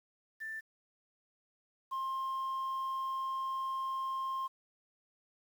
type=tone pair in turn; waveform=sine; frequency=1772 / 1060.7 Hz; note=A6 / C6; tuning=+12 / +23 cents; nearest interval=major sixth; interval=889 cents; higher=first; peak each=-38 / -31 dBFS; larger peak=second; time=0.4-0.61 / 1.91-4.48 s; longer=second; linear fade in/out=20 ms; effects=tanh soft clip ceiling -33 dBFS + 10-bit